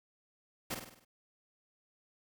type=noise with echo; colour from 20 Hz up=pink; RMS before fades=-37 dBFS; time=0.7-0.75 s; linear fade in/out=10 ms; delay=50 ms; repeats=6; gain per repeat=-5 dB; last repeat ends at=1.05 s; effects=none